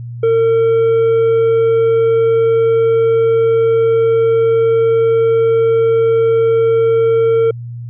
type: tone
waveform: triangle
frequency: 455.1 Hz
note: A#4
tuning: 42 cents flat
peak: -7 dBFS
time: 0.23-7.51 s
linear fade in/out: 5 ms
effects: added 119 Hz sine -24 dBFS peak until 7.89 s + resampled to 8000 Hz